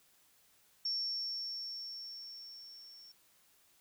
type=tone with level ramp; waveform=sine; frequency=5460 Hz; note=F8; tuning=40 cents flat; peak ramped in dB=-32 to -53 dBFS; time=0.85-3.12 s; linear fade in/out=5 ms; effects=white hiss -68 dBFS RMS until 3.8 s